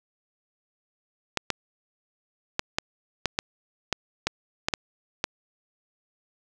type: clicks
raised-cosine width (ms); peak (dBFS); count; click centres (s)
0.2; -6; 11; 1.373 / 1.503 / 2.594 / 2.785 / 3.257 / 3.389 / 3.927 / 4.27 / 4.685 / 4.738 / 5.241
effects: none